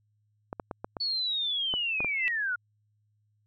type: clicks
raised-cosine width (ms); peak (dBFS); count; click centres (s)
1; -20; 8; 0.529 / 0.598 / 0.712 / 0.845 / 0.968 / 1.739 / 2.005 / 2.046
type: linear sweep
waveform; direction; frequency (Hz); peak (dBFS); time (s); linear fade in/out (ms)
sine; down; 4458 to 1396.9; -27; 1-2.56; 10
type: tone with exponential growth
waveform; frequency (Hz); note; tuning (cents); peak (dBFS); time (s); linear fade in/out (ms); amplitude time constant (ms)
sine; 2646; E7; +6; -23; 2.03-2.28; 0; 54
effects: added 105 Hz sine -68 dBFS peak until 3.46 s